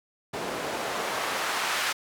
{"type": "noise with band-pass filter sweep", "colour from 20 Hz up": "white", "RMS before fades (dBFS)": -30, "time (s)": [0.33, 1.93], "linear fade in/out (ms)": 10, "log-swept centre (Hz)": [370, 1500], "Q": 0.84, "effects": []}